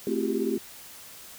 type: tone cluster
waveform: sine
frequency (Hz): 220.6 / 263.4 / 340.1 / 382.6 / 399.7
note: A3 / C4 / F4 / G4 / G4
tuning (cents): +5 / +12 / -46 / -42 / +34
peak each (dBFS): -31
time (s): 0.07-0.58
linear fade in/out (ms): 2
effects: white hiss -46 dBFS RMS until 1.38 s